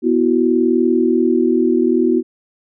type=chord; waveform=sine; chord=B suspended fourth; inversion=none; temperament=equal; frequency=246.9 / 329.6 / 370 Hz; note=B3 / E4 / F#4; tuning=0 / 0 / 0 cents; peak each=-16 dBFS; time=0.02-2.23 s; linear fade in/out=50 ms; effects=none